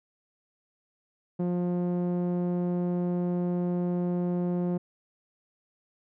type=tone with low-pass filter; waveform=sawtooth; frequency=177 Hz; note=F3; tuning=23 cents sharp; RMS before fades=-28 dBFS; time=1.39-4.78 s; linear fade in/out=10 ms; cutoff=510 Hz; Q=0.78; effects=none